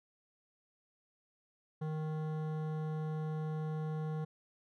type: tone with hard clipping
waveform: sine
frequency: 155.56 Hz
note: D#3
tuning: in tune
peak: -37 dBFS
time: 1.81-4.25 s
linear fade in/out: 10 ms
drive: 14 dB
effects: none